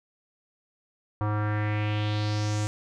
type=tone with low-pass filter sweep; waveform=square; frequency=105.5 Hz; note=G#2; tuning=28 cents sharp; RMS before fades=-27 dBFS; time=1.21-2.67 s; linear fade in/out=0 ms; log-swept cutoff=1100 to 7700 Hz; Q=2.9; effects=none